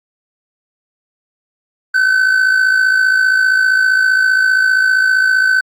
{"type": "tone with amplitude modulation", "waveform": "triangle", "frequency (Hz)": 1523, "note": "F#6", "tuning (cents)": 50, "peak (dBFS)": -5, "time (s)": [1.94, 5.61], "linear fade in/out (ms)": 10, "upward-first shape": "sine", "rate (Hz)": 55.2, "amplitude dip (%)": 55, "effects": ["AAC 64 kbps"]}